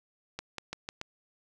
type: clicks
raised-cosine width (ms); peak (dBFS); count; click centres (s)
0.2; -19; 5; 0.39 / 0.583 / 0.73 / 0.889 / 1.014
effects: none